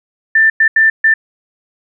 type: tone bursts at uneven times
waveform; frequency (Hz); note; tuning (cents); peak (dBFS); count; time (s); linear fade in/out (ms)
sine; 1779; A6; +19; -6; 4; 0.35-0.5 / 0.6-0.68 / 0.76-0.9 / 1.04-1.14; 5
effects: none